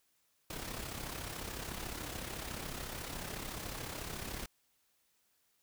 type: noise with amplitude modulation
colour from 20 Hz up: pink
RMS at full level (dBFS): -40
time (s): 0.5-4.46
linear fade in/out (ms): 5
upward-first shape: sine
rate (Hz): 33.9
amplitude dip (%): 55
effects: white hiss -75 dBFS RMS until 5.62 s